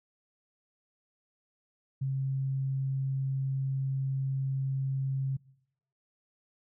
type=tone; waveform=sine; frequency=134.6 Hz; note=C3; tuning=49 cents sharp; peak=-28 dBFS; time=2.01-5.37 s; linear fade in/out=10 ms; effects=noise-tail reverb RT60 0.8 s tail -23 dB re dry

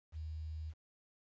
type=tone with quantisation; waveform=sine; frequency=78.6 Hz; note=D#2; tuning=18 cents sharp; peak=-40 dBFS; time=0.12-0.74 s; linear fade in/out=50 ms; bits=11; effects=resampled to 16000 Hz

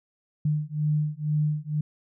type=beating tone pair; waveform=sine; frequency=150 / 152.1 Hz; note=D3 / D#3; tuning=+37 / -39 cents; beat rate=2.1 Hz; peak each=-26 dBFS; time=0.45-1.81 s; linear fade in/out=5 ms; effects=none

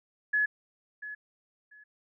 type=tone with echo; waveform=sine; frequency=1699 Hz; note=G#6; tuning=39 cents sharp; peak=-23 dBFS; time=0.33-0.46 s; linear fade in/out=10 ms; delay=690 ms; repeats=2; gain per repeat=-14 dB; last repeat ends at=1.84 s; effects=none

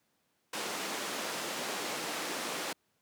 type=band-pass noise; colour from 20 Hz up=pink; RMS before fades=-37 dBFS; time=0.53-2.73 s; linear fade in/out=5 ms; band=290 to 9300 Hz; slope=12 dB/octave; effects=pink hiss -75 dBFS RMS until 3.01 s + high-pass 150 Hz 12 dB/octave

